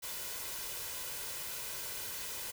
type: noise with comb filter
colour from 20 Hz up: white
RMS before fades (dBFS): -41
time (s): 0.02-2.52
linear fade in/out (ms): 20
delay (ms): 2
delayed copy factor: +0.5
effects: none